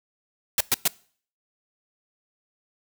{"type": "noise bursts", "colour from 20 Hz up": "white", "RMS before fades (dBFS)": -20, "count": 3, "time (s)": [0.58, 0.878], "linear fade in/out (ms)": 2, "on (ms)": 26, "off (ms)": 110, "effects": ["noise-tail reverb RT60 0.5 s tail -23 dB re dry"]}